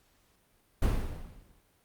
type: noise with exponential decay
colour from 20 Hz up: brown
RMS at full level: -23 dBFS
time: 0.82-1.61 s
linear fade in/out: 5 ms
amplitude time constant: 170 ms
effects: pink hiss -68 dBFS RMS until 1.84 s + Opus 48 kbps